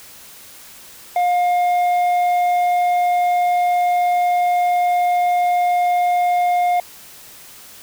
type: tone with tanh clipping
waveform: triangle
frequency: 711 Hz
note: F5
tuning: 31 cents sharp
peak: -15 dBFS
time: 1.16-6.8 s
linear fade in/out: 2 ms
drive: 10 dB
effects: white hiss -41 dBFS RMS until 7.82 s